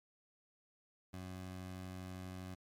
20% pulse tone, 92.5 Hz, F#2, in tune, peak -40 dBFS, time 1.13-2.55 s, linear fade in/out 10 ms, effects MP3 96 kbps

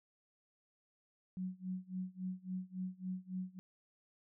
sine tone with tremolo, 185 Hz, F#3, in tune, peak -36 dBFS, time 1.37-3.59 s, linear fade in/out 0 ms, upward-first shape sine, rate 3.6 Hz, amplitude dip 95%, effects none

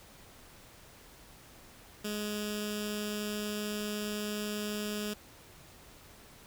10% pulse tone with notch filter, 209.4 Hz, G#3, 15 cents sharp, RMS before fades -36 dBFS, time 2.04-5.14 s, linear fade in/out 10 ms, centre 890 Hz, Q 0.52, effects pink hiss -55 dBFS RMS until 6.46 s

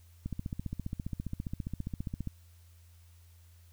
click train, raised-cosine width 5 ms, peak -23 dBFS, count 31, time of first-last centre 0.26-2.273 s, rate 14.9 Hz, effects added 85 Hz sine -55 dBFS peak until 3.72 s + white hiss -67 dBFS RMS until 3.72 s

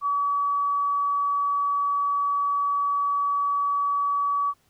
sine tone, 1140 Hz, C#6, 48 cents sharp, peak -21 dBFS, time 0.01-4.54 s, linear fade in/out 50 ms, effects pink hiss -65 dBFS RMS until 4.69 s

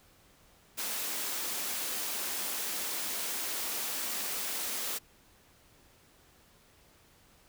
white high-pass noise, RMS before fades -35 dBFS, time 0.77-4.99 s, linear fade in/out 20 ms, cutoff 190 Hz, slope 96 dB/octave, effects pink hiss -62 dBFS RMS until 7.48 s

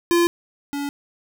square tone pair in turn, 343.8 / 284.4 Hz, F4 / C#4, -27 / +45 cents, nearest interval minor third, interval 328 cents, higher first, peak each -15 / -25 dBFS, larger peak first, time 0.11-0.27 / 0.73-0.89 s, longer neither, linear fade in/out 0 ms, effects none

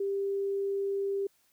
sine tone, 395.6 Hz, G4, 16 cents sharp, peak -28 dBFS, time 0-1.27 s, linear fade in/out 5 ms, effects white hiss -69 dBFS RMS until 1.52 s

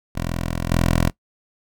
10% pulse tone with level steps, 42.22 Hz, E1, 42 cents sharp, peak -15 / -8 dBFS, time 0.15-1.1 s, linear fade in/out 10 ms, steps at 0.71 s, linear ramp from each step 2 ms, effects noise-tail reverb RT60 0.1 s tail -19 dB re dry

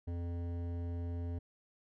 triangle tone with hard clipping, 86.1 Hz, F2, 24 cents flat, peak -38 dBFS, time 0.07-1.39 s, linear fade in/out 10 ms, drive 17 dB, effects none

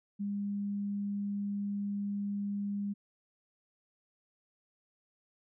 sine tone, 202.2 Hz, G#3, 46 cents flat, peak -32 dBFS, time 0.19-2.94 s, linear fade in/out 20 ms, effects none

